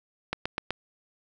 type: click train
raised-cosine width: 0.3 ms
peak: -12 dBFS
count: 4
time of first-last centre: 0.33-0.706 s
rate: 7.97 Hz
effects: none